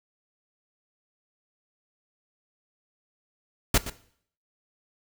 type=noise with echo; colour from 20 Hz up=pink; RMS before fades=-19 dBFS; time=3.74-3.78 s; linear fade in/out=5 ms; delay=120 ms; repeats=1; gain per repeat=-14 dB; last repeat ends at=3.9 s; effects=noise-tail reverb RT60 0.6 s tail -17 dB re dry